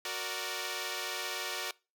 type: chord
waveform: 5% pulse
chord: Gb augmented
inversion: none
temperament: equal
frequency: 370 / 466.2 / 587.3 Hz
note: Gb4 / Bb4 / D5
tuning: 0 / 0 / 0 cents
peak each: -28 dBFS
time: 0.05-1.71 s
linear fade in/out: 2 ms
effects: noise-tail reverb RT60 0.3 s tail -23 dB re dry